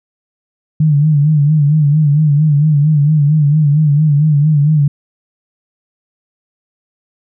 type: tone with vibrato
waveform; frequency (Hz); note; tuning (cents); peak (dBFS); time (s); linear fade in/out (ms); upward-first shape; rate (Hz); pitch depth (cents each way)
sine; 149.4; D3; +30; -7; 0.8-4.88; 5; sine; 4.4; 84
effects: none